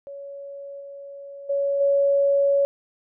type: tone with level steps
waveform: sine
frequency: 560 Hz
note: C#5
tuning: 18 cents sharp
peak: -34 / -36 / -20 / -16 dBFS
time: 0.07-2.65 s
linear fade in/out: 0 ms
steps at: 0.8 / 1.49 / 1.8 s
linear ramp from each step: 10 ms
effects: none